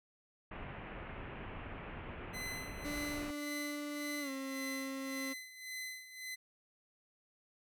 pink low-pass noise, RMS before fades -46 dBFS, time 0.51-3.31 s, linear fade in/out 5 ms, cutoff 2800 Hz, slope 48 dB/octave
sawtooth tone with tremolo, 2030 Hz, B6, 47 cents sharp, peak -37 dBFS, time 2.33-6.36 s, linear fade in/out 20 ms, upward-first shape sine, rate 1.8 Hz, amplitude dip 75%
35% pulse tone with pitch glide, 293.2 to 268.9 Hz, D4 to C4, -3 to +47 cents, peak -38 dBFS, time 2.84-5.34 s, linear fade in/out 20 ms, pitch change -150 cents, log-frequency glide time 4.2-4.3 s
effects none

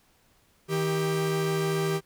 45% pulse tone pair together, 158.71 / 393.4 Hz, D#3 / G4, +35 / +6 cents, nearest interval octave + major third, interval 1571 cents, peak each -28 / -27 dBFS, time 0.68-2.01 s, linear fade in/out 50 ms, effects pink hiss -64 dBFS RMS until 2.05 s

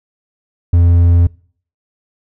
triangle tone, 86.1 Hz, F2, 24 cents flat, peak -4 dBFS, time 0.73-1.27 s, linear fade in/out 5 ms, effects noise-tail reverb RT60 0.5 s tail -24 dB re dry

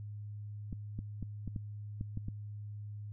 clicks, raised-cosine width 5 ms, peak -26 dBFS, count 8, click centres 0.728 / 0.99 / 1.227 / 1.477 / 1.562 / 2.011 / 2.174 / 2.284 s, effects added 104 Hz sine -41 dBFS peak until 3.12 s

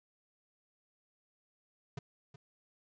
square tone with echo, 138.59 Hz, C#3, in tune, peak -38 dBFS, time 1.97-1.99 s, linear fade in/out 5 ms, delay 370 ms, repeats 1, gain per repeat -13 dB, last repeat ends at 2.36 s, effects resampled to 16000 Hz + 12-bit

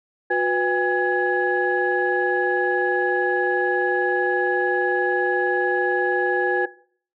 sine tone cluster, 363 / 494.2 / 810 / 1681 Hz, F#4 / B4 / G#5 / G#6, -33 / +1 / -43 / +20 cents, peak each -23 / -24 / -24 / -21 dBFS, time 0.3-6.66 s, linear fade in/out 10 ms, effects noise-tail reverb RT60 0.5 s tail -19 dB re dry + tanh soft clip ceiling -9 dBFS

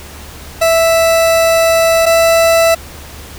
40% pulse tone pair in turn, 659.3 / 661.9 Hz, E5 / E5, 0 / +7 cents, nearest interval unison, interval 7 cents, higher second, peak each -7 / -6 dBFS, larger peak second, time 0.61-2.06 / 2.06-2.75 s, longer first, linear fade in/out 10 ms, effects added 73 Hz sine -34 dBFS peak until 3.38 s + pink hiss -33 dBFS RMS until 3.38 s

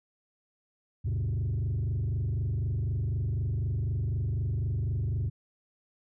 sine tone with frequency modulation, 102.7 Hz, G#2, 19 cents flat, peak -24 dBFS, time 1.04-5.3 s, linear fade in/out 20 ms, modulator 24 Hz, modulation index 1.3, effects tanh soft clip ceiling -26 dBFS

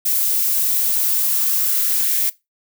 violet noise with high-pass filter sweep, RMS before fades -18 dBFS, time 0.05-2.3 s, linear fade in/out 10 ms, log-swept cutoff 380 to 1900 Hz, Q 2.1, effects noise-tail reverb RT60 0.2 s tail -19 dB re dry

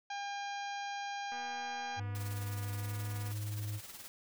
harmonic tone, 805 Hz, G5, 46 cents sharp, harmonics 1 / 2 / 3 / 4 / 5 / 6 / 7 / 8, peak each -39 / -45 / -49 / -51 / -53 / -55 / -56 / -57 dBFS, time 0.1-2 s, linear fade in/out 5 ms
click train, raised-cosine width 0.5 ms, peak -37 dBFS, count 486, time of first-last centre 1.32-3.316 s, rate 243 Hz
triangle tone with pitch glide, 102.1 to 104.49 Hz, G#2 to G#2, -29 to +11 cents, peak -34 dBFS, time 1.96-3.81 s, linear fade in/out 50 ms, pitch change +40 cents, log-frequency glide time 2.72-2.96 s
white noise with tremolo, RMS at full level -47 dBFS, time 2.15-4.08 s, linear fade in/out 0 ms, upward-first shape sine, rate 19 Hz, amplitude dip 55%
effects none

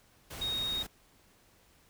sine tone in noise, 3740 Hz, A#7, 5 cents sharp, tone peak -31 dBFS, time 0.41-0.83 s, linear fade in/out 10 ms, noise pink, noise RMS -43 dBFS, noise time 0.3-0.87 s, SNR +9 dB, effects pink hiss -64 dBFS RMS until 1.89 s

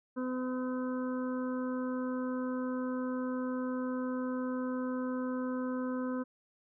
harmonic tone, 254.3 Hz, C4, 49 cents flat, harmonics 1 / 2 / 4 / 5 / 6, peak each -33 / -39 / -45 / -47 / -49 dBFS, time 0.16-6.24 s, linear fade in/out 20 ms, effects none

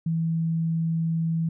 sine tone, 163.8 Hz, E3, 11 cents flat, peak -22 dBFS, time 0.06-1.49 s, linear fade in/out 5 ms, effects none

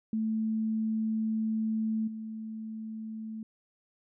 sine tone with level steps, 220 Hz, A3, in tune, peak -27 / -36 dBFS, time 0.13-3.43 s, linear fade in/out 2 ms, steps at 2.07 s, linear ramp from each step 10 ms, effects none

